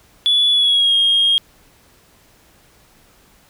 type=tone with pitch glide; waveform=sine; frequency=3427 to 3246 Hz; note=A7 to G#7; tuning=-46 to -40 cents; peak=-10 dBFS; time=0.26-1.38 s; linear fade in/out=0 ms; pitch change=-94 cents; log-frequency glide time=0.52-0.95 s; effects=tanh soft clip ceiling -8 dBFS + pink hiss -52 dBFS RMS until 3.49 s